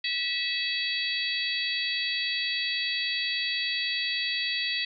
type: harmonic tone with a mistuned harmonic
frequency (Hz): 650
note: E5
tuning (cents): -24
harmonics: 3 / 4 / 5 / 6 / 7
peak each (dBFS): -33 / -33 / -33 / -33 / -33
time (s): 0.04-4.85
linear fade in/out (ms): 5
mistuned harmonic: 5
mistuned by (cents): +44
effects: none